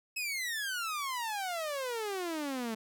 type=exponential sweep; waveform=sawtooth; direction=down; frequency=2600 to 216.2 Hz; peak=-30 dBFS; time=0.16-2.75 s; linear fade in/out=10 ms; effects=none